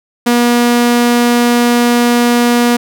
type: tone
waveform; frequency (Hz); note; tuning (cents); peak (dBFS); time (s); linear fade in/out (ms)
sawtooth; 240; B3; -49; -4; 0.26-2.77; 10
effects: none